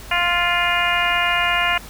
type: harmonic tone with a mistuned harmonic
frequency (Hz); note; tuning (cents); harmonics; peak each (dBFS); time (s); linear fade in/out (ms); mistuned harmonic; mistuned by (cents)
349.2; F4; 0; 2 / 3 / 4 / 5 / 6 / 7 / 8; -24 / -24 / -24 / -24 / -24 / -24 / -24; 0.11-1.78; 5; 8; +30
effects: added 50 Hz sine -39 dBFS peak until 1.89 s + pink hiss -39 dBFS RMS until 1.89 s